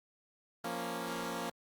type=chord; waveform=10% pulse; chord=Bb minor; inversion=second; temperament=equal; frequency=174.61 / 233.1 / 277.2 Hz; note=F3 / Bb3 / Db4; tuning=0 / 0 / 0 cents; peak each=-33 / -31 / -34 dBFS; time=0.64-1.5 s; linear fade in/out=5 ms; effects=Opus 48 kbps